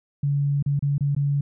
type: tone with dropouts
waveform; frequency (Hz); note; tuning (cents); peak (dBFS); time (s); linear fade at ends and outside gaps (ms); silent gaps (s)
sine; 142.2; C#3; +45; -19; 0.23-1.41; 5; 0.626-0.661 / 0.793-0.824 / 0.981-1.007 / 1.15-1.164
effects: none